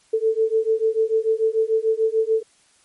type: beating tone pair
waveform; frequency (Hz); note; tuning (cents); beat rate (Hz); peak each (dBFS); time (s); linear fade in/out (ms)
sine; 440.1 / 446.9; A4 / A4; 0 / +27; 6.8; -20; 0.13-2.43; 10
effects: white hiss -58 dBFS RMS until 2.84 s + MP3 48 kbps